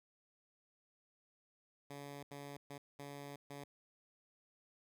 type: tone bursts at uneven times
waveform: 10% pulse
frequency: 142.1 Hz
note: C#3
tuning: 43 cents sharp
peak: -39 dBFS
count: 5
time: 1.9-2.23 / 2.31-2.57 / 2.7-2.78 / 2.99-3.36 / 3.5-3.64 s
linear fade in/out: 5 ms
effects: none

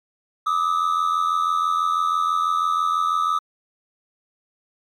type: tone pair together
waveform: triangle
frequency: 1190 / 1276.1 Hz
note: D6 / D#6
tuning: +22 / +43 cents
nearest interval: minor second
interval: 121 cents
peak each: -19 / -18 dBFS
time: 0.46-3.39 s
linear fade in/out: 10 ms
effects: tanh soft clip ceiling -11 dBFS + MP3 96 kbps

